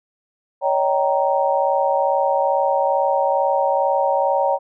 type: chord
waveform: sine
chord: Eb dominant seventh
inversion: third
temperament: just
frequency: 560 / 622.3 / 777.8 / 933.4 Hz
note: Db5 / Eb5 / G5 / Bb5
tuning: +18 / 0 / -14 / +2 cents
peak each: -19 / -25 / -21 / -21 dBFS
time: 0.61-4.59 s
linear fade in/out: 50 ms
effects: none